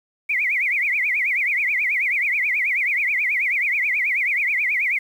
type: tone with vibrato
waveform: sine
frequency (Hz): 2200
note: C#7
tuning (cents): -14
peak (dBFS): -18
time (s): 0.29-4.99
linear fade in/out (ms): 10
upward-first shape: triangle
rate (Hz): 9.3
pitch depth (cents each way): 240
effects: 8-bit